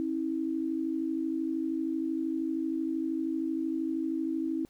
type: tone pair together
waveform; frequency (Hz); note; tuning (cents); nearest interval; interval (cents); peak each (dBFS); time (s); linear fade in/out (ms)
sine; 270 / 322.9; C#4 / E4; -45 / -36; minor third; 309; -33 / -30; 0-4.65; 0
effects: pink hiss -66 dBFS RMS until 4.69 s